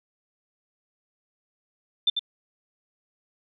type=tone with echo; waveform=sine; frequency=3554 Hz; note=A7; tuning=17 cents sharp; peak=-17 dBFS; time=2.07-2.1 s; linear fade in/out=5 ms; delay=94 ms; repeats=1; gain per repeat=-6 dB; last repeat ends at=2.194 s; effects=none